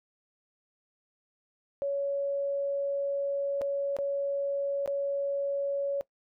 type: tone with dropouts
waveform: sine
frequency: 560 Hz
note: C#5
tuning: 18 cents sharp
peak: -27 dBFS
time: 1.82-6.01 s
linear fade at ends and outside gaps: 0 ms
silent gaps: 3.612-3.617 / 3.966-3.987 / 4.86-4.876 s
effects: noise-tail reverb RT60 0.1 s tail -20 dB re dry

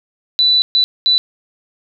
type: tone bursts at uneven times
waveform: sine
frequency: 3976 Hz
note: B7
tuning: 11 cents sharp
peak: -9 dBFS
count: 3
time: 0.39-0.62 / 0.75-0.84 / 1.06-1.18 s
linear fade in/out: 0 ms
effects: none

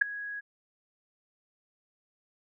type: tone with ADSR envelope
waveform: sine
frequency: 1661.2 Hz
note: G#6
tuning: in tune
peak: -14 dBFS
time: 0.01-0.41 s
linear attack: 10 ms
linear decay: 4 ms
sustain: -21 dB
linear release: 21 ms
effects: none

